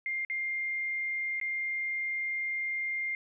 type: tone with dropouts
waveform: sine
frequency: 2110 Hz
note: C7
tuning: 14 cents sharp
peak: -30 dBFS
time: 0.06-3.15 s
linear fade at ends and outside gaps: 1 ms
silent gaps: 0.249-0.299 / 1.4-1.413 s
effects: none